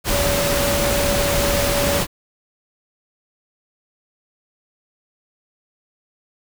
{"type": "tone in noise", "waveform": "sine", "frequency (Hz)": 570, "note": "C#5", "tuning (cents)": 48, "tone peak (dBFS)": -21, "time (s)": [0.09, 2.03], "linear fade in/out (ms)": 50, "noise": "pink", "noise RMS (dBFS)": -20, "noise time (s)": [0.04, 2.07], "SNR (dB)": -4, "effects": []}